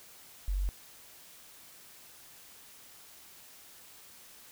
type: tone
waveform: sine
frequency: 47.14 Hz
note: F#1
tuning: 33 cents sharp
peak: -28 dBFS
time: 0.48-0.69 s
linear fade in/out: 0 ms
effects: white hiss -54 dBFS RMS until 4.51 s